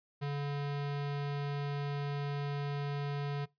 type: tone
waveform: square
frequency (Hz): 143.1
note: D3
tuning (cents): -45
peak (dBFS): -34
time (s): 0.21-3.46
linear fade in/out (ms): 20
effects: noise-tail reverb RT60 0.2 s tail -22 dB re dry + resampled to 11025 Hz